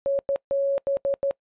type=tone bursts at uneven times; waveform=sine; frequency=554.4 Hz; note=C#5; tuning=in tune; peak=-20 dBFS; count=6; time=0.06-0.19 / 0.29-0.36 / 0.51-0.78 / 0.87-0.97 / 1.05-1.14 / 1.23-1.31 s; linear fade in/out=0 ms; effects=noise-tail reverb RT60 0.1 s tail -25 dB re dry + resampled to 8000 Hz